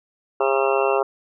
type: tone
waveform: sine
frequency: 2706 Hz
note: E7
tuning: 45 cents sharp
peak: -29 dBFS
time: 0.4-1 s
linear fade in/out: 50 ms
type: harmonic tone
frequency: 135.4 Hz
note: C#3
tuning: 40 cents flat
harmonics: 3 / 4 / 5 / 6 / 7 / 8 / 9 / 10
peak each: -21 / -23 / -25 / -27 / -28 / -29 / -30 / -31 dBFS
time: 0.4-1.03 s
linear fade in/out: 5 ms
effects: none